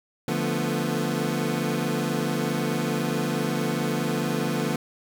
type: chord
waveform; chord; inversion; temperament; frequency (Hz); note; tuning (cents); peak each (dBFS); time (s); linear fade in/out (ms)
25% pulse; B half-diminished seventh; first; equal with one note detuned; 146.83 / 174.61 / 222.3 / 246.9; D3 / F3 / A3 / B3; 0 / 0 / +18 / 0; -26 / -26 / -26 / -26; 0.28-4.76; 2
effects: none